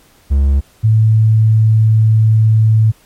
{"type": "tone pair in turn", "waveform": ["triangle", "sine"], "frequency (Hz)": [69.3, 110.01], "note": ["C#2", "A2"], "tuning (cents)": [0, 0], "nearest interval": "minor sixth", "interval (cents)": 800, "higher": "second", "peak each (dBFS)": -6, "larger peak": "neither", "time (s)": [[0.3, 0.61], [0.83, 2.92]], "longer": "second", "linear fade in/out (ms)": 20, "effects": ["pink hiss -49 dBFS RMS until 3.05 s", "MP3 64 kbps"]}